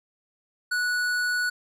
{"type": "tone with tanh clipping", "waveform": "sine", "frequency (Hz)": 1472, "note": "F#6", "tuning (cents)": -9, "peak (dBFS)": -25, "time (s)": [0.71, 1.5], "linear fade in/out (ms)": 10, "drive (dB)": 15, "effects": []}